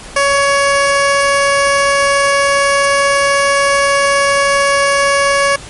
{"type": "tone", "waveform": "15% pulse", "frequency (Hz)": 560, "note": "C#5", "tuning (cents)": 18, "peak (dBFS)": -3, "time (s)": [0.16, 5.56], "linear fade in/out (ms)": 5, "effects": ["pink hiss -32 dBFS RMS until 5.69 s", "MP3 48 kbps"]}